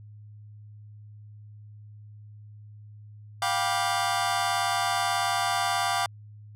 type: chord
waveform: sawtooth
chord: G dominant seventh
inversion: third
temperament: just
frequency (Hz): 705.6 / 784 / 980 / 1176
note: F5 / G5 / B5 / D6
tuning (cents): +18 / 0 / -14 / +2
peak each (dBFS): -25 / -25 / -29 / -26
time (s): 3.42-6.06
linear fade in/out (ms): 2
effects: added 105 Hz sine -44 dBFS peak until 6.55 s + low-pass 11000 Hz 12 dB/octave